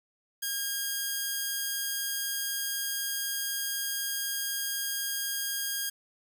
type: tone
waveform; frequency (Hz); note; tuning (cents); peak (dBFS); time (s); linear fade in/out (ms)
5% pulse; 1624; G#6; -39; -19; 0.42-5.9; 10
effects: none